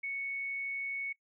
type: tone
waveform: sine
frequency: 2217 Hz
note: C#7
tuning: in tune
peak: -34 dBFS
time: 0.03-1.13 s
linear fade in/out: 10 ms
effects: noise-tail reverb RT60 0.1 s tail -22 dB re dry